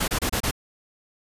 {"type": "noise bursts", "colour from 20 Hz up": "pink", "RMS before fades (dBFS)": -24, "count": 5, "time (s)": [0, 0.512], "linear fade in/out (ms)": 10, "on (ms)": 80, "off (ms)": 28, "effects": ["resampled to 32000 Hz"]}